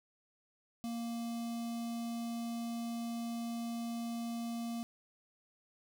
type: tone with notch filter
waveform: square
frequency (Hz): 233.1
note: A#3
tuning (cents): 0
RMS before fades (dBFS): -39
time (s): 0.84-4.83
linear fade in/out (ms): 0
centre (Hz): 1700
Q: 0.92
effects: none